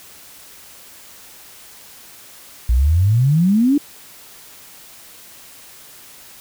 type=exponential sweep; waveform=sine; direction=up; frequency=56.2 to 300.4 Hz; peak=-11 dBFS; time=2.69-3.78 s; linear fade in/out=5 ms; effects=white hiss -42 dBFS RMS until 6.4 s